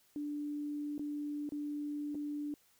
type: tone with dropouts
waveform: sine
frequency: 293.7 Hz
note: D4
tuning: in tune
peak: -36 dBFS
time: 0.16-2.54 s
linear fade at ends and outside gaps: 1 ms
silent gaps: 0.98-0.994 / 1.491-1.521 / 2.146-2.152 s
effects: white hiss -69 dBFS RMS until 2.79 s